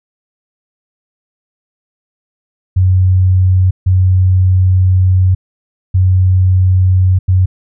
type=tone bursts at uneven times; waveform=sine; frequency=92.7 Hz; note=F#2; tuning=4 cents sharp; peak=-6 dBFS; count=4; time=2.76-3.71 / 3.86-5.35 / 5.94-7.19 / 7.28-7.46 s; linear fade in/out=10 ms; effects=none